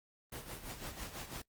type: noise with tremolo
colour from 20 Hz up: pink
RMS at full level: -43 dBFS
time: 0.32-1.42 s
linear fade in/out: 5 ms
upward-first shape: sine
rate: 6 Hz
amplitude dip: 65%
effects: noise-tail reverb RT60 0.1 s tail -21 dB re dry + Opus 24 kbps